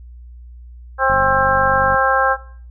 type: harmonic tone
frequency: 265.9 Hz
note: C4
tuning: 28 cents sharp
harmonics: 2 / 3 / 4 / 5 / 6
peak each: -19 / -19 / -19 / -19 / -19 dBFS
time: 0.98-2.37 s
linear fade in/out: 50 ms
type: click train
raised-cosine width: 5 ms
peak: -16 dBFS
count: 42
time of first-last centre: 1.1-1.944 s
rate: 48.6 Hz
effects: noise-tail reverb RT60 0.5 s tail -18 dB re dry + added 60 Hz sine -35 dBFS peak until 2.7 s